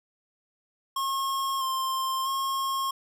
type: tone with pitch steps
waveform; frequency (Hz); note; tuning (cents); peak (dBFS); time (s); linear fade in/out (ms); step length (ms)
square; 1082 / 1055 / 1080; C#6 / C6 / C#6; -42 / +14 / -45; -27; 0.96-2.91; 5; 650
effects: none